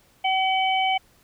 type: harmonic tone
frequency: 760 Hz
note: F#5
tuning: 46 cents sharp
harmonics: 1 / 3 / 4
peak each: -21 / -26 / -27 dBFS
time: 0.24-0.98 s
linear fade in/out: 10 ms
effects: pink hiss -59 dBFS RMS until 1.23 s